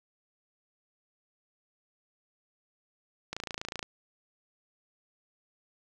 click train, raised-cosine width 0.2 ms, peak -18 dBFS, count 15, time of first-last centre 3.33-3.828 s, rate 28.1 Hz, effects none

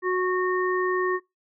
harmonic tone, 367.2 Hz, F#4, 13 cents flat, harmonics 1 / 3 / 5, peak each -23 / -28 / -30 dBFS, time 0.02-1.2 s, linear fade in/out 50 ms, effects noise-tail reverb RT60 0.2 s tail -23 dB re dry

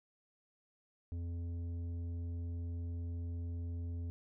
sine tone with tanh clipping, 85.5 Hz, F2, 36 cents flat, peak -39 dBFS, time 1.12-4.1 s, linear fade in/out 0 ms, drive 9 dB, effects none

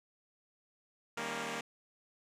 5% pulse chord, Eb dominant seventh, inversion none, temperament equal with one note detuned, 155.56 / 199.19 / 233.1 / 277.2 Hz, Eb3 / G3 / Bb3 / Db4, 0 / +28 / 0 / 0 cents, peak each -34 / -32 / -28 / -34 dBFS, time 1.17-1.61 s, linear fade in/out 5 ms, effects low-pass 9000 Hz 12 dB/octave

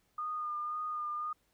sine tone with vibrato, 1219 Hz, D#6, 36 cents flat, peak -34 dBFS, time 0.18-1.33 s, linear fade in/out 5 ms, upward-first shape sine, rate 1.9 Hz, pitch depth 23 cents each way, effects pink hiss -74 dBFS RMS until 1.53 s

